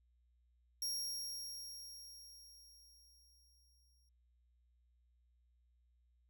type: tone with exponential decay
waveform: sawtooth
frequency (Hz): 5588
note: F8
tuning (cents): 0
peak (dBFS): -34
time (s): 0.82-4.09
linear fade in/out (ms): 2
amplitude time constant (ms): 710
effects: added 60 Hz sine -70 dBFS peak until 6.29 s